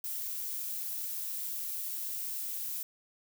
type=noise; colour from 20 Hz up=violet; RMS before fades=-37 dBFS; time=0.04-2.83 s; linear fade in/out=2 ms; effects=none